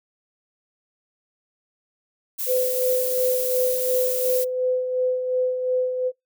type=noise; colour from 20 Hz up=violet; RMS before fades=-27 dBFS; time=2.38-4.45 s; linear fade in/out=20 ms
type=tone with tremolo; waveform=sine; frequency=507 Hz; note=B4; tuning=45 cents sharp; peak=-18 dBFS; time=2.46-6.12 s; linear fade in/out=50 ms; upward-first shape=sine; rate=2.8 Hz; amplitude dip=50%
effects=noise-tail reverb RT60 0.2 s tail -26 dB re dry